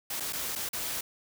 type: noise with dropouts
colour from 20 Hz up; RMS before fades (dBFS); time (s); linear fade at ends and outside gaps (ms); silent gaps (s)
white; -34; 0.1-1.01; 5; 0.2-0.204 / 0.326-0.331 / 0.554-0.558 / 0.69-0.731
effects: none